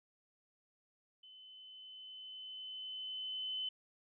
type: tone with level ramp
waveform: sine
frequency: 3036 Hz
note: F#7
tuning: 44 cents sharp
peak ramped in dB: -55 to -36 dBFS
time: 1.23-3.69 s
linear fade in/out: 5 ms
effects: none